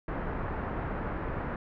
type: low-pass noise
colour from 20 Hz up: pink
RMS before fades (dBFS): -34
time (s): 0.08-1.56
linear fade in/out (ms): 2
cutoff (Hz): 1700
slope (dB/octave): 24
effects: none